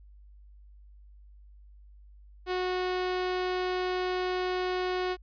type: tone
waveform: sawtooth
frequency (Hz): 366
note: F#4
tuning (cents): -19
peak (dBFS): -24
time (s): 2.46-5.17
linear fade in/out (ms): 50
effects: added 50 Hz sine -50 dBFS peak until 5.22 s + resampled to 11025 Hz